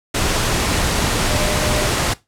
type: tone in noise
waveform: sine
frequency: 604 Hz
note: D5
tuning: 48 cents sharp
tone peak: -25 dBFS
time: 1.29-1.88 s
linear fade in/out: 10 ms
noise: pink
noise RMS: -18 dBFS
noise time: 0.14-2.14 s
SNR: -10 dB
effects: noise-tail reverb RT60 0.2 s tail -18 dB re dry + low-pass 10000 Hz 12 dB/octave